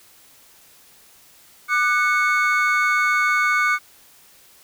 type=tone cluster; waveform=triangle; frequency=1201 / 1486 / 2206 Hz; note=D6 / F#6 / C#7; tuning=+38 / +7 / -9 cents; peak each=-19 dBFS; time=1.68-3.79 s; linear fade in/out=50 ms; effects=white hiss -51 dBFS RMS until 4.63 s